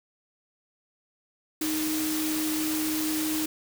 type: tone in noise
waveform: sine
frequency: 311.1 Hz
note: D#4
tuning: in tune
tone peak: -27 dBFS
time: 1.61-3.46 s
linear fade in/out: 5 ms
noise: white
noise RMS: -32 dBFS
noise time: 1.61-3.46 s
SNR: +2 dB
effects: none